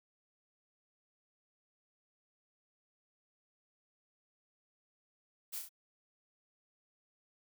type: noise with echo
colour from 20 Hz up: blue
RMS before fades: -41 dBFS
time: 5.52-5.6 s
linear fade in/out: 20 ms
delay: 31 ms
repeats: 3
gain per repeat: -4 dB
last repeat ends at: 5.693 s
effects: none